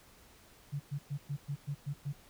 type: tone bursts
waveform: sine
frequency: 142.7 Hz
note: D3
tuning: 49 cents flat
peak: -33 dBFS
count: 8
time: 0.72-2.13 s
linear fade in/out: 20 ms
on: 80 ms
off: 110 ms
effects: pink hiss -60 dBFS RMS until 2.29 s